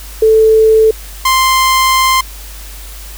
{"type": "tone pair in turn", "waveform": ["sine", "sawtooth"], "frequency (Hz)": [440, 1046.5], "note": ["A4", "C6"], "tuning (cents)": [0, 0], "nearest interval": "octave + minor third", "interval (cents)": 1500, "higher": "second", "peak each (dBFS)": -4, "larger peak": "neither", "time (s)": [[0.22, 0.91], [1.25, 2.21]], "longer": "second", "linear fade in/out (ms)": 5, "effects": ["added 50 Hz sine -28 dBFS peak until 3.17 s", "white hiss -33 dBFS RMS until 3.17 s"]}